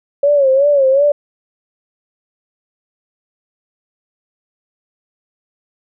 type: tone with vibrato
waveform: sine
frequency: 554.4 Hz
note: C#5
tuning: in tune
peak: -8 dBFS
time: 0.23-1.12 s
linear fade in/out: 5 ms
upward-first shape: sine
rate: 2.7 Hz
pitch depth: 96 cents each way
effects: none